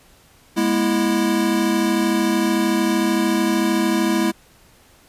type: chord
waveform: square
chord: E major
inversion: first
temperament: equal with one note detuned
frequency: 207.7 / 241 / 329.6 Hz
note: G#3 / B3 / E4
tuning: 0 / -42 / 0 cents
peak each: -22 / -24 / -20 dBFS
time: 0.56-4.32 s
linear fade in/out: 20 ms
effects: pink hiss -52 dBFS RMS until 5.08 s + resampled to 32000 Hz